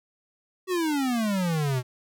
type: exponential sweep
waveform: square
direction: down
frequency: 381.3 to 121.6 Hz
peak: -24 dBFS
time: 0.67-1.83 s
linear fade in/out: 50 ms
effects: none